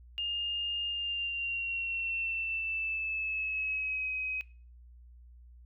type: tone with pitch glide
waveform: sine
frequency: 2823 to 2530 Hz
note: F7 to D#7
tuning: +18 to +28 cents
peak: -31 dBFS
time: 0.18-4.41 s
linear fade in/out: 0 ms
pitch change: -190 cents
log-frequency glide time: 0.87-4.1 s
effects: noise-tail reverb RT60 0.4 s tail -21 dB re dry + added 60 Hz sine -51 dBFS peak until 5.65 s